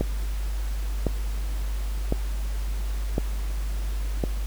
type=click train; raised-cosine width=2 ms; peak=-10 dBFS; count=5; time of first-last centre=0.01-4.238 s; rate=0.946 Hz; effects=added 50 Hz sine -25 dBFS peak until 4.46 s + pink hiss -43 dBFS RMS until 4.46 s

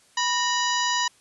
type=harmonic tone with a mistuned harmonic; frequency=980 Hz; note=B5; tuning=14 cents flat; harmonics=1 / 2 / 3 / 4 / 5 / 6 / 7; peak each=-25 / -28 / -30 / -31 / -32 / -33 / -33 dBFS; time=0.17-1.08 s; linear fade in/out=5 ms; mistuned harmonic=2; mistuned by=-100 cents; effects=white hiss -58 dBFS RMS until 1.2 s + resampled to 24000 Hz

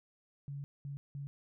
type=tone bursts at uneven times; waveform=sine; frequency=141 Hz; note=C#3; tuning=30 cents sharp; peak=-39 dBFS; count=3; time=0.48-0.64 / 0.85-0.97 / 1.15-1.27 s; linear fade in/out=0 ms; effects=none

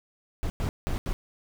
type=noise bursts at uneven times; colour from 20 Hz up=brown; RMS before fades=-28 dBFS; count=4; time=0.43-0.5 / 0.6-0.69 / 0.87-0.98 / 1.06-1.13 s; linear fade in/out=0 ms; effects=none

